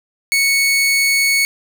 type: tone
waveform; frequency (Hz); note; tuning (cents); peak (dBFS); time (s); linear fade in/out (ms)
sawtooth; 2215; C#7; -2; -9; 0.32-1.45; 0
effects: none